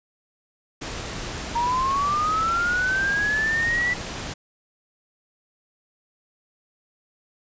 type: noise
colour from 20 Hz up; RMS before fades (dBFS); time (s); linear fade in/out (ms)
pink; -32; 0.81-4.34; 10
type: linear sweep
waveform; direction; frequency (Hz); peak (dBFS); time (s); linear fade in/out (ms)
sine; up; 930 to 1975.5; -20; 1.55-3.94; 10
effects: resampled to 16000 Hz